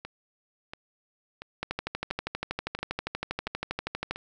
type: two click trains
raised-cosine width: 0.3 ms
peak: -22 / -14 dBFS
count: 7 / 32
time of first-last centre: 0.05-4.16 / 1.63-4.11 s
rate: 1.46 / 12.5 Hz
effects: none